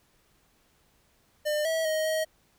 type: tone with pitch steps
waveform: square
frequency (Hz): 601 / 647 / 627 / 632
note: D5 / E5 / D#5 / D#5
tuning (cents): +40 / -32 / +13 / +27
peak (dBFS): -26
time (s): 1.45-2.25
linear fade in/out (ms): 20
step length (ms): 200
effects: pink hiss -66 dBFS RMS until 2.58 s